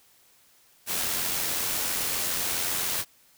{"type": "noise with amplitude modulation", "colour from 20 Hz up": "white", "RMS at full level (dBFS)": -27, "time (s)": [0.86, 3.05], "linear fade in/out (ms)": 50, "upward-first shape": "sine", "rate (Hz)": 87.4, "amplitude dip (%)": 30, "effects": ["white hiss -60 dBFS RMS until 3.37 s"]}